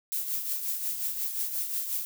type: noise with tremolo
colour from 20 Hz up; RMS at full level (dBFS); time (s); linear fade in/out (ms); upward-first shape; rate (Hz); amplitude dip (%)
violet; -29; 0.12-2.05; 0; triangle; 5.6; 60
effects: none

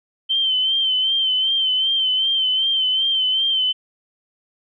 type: tone with vibrato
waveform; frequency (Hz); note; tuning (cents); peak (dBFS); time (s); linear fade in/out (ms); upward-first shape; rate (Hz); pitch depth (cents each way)
sine; 3100; G7; -20; -16; 0.29-3.73; 20; sine; 2.6; 47
effects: none

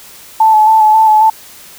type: tone with vibrato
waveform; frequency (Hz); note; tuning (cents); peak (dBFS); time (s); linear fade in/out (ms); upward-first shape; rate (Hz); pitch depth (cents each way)
sine; 870; A5; -20; -4; 0.4-1.3; 5; square; 3.7; 22
effects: white hiss -36 dBFS RMS until 1.78 s

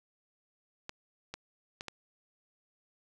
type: clicks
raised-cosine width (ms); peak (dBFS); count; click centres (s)
0.2; -22; 4; 0.894 / 1.34 / 1.809 / 1.883
effects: none

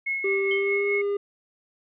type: tone with tremolo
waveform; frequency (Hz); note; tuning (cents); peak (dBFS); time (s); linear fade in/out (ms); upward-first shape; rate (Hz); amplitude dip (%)
sine; 2176; C#7; -33; -23; 0.06-1.02; 10; triangle; 4.8; 50
type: tone with pitch glide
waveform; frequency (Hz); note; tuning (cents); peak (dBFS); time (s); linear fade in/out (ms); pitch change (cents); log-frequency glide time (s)
triangle; 392 to 404.4; G4 to G#4; 0 to -46; -21; 0.24-1.17; 5; +54; 0.5-0.88
type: tone with exponential decay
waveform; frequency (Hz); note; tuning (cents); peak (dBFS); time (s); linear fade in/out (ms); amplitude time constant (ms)
sine; 3125; G7; -6; -31; 0.51-0.76; 2; 54
effects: resampled to 8000 Hz

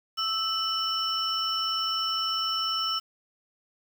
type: tone cluster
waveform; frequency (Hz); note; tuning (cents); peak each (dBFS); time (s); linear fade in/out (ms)
sine; 1313 / 2984 / 5390; E6 / F#7 / E8; -7 / +14 / +38; -30; 0.17-3; 20
effects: 8-bit

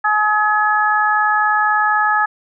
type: harmonic tone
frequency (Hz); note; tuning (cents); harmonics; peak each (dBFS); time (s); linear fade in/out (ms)
423.9; G#4; +35; 2 / 3 / 4; -17 / -17 / -17; 0.04-2.26; 10
effects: none

